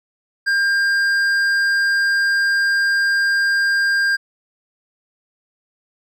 triangle tone with hard clipping, 1600 Hz, G6, 35 cents sharp, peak -16 dBFS, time 0.46-4.17 s, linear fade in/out 20 ms, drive 10 dB, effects none

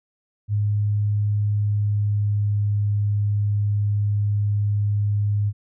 sine tone with pitch glide, 103.83 to 103.11 Hz, G#2 to G#2, 0 to -12 cents, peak -18 dBFS, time 0.48-5.53 s, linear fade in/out 50 ms, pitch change -12 cents, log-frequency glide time 1.49-2.66 s, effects none

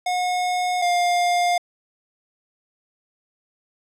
square tone pair in turn, 724 / 705.8 Hz, F#5 / F5, -38 / +18 cents, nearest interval unison, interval 44 cents, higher first, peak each -21 / -18 dBFS, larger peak second, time 0.06-0.82 / 0.82-1.58 s, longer neither, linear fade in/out 5 ms, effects low-pass 9000 Hz 12 dB/octave

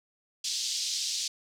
white band-pass noise, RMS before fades -32 dBFS, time 0.44-1.28 s, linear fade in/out 5 ms, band 3600 to 6200 Hz, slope 24 dB/octave, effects none

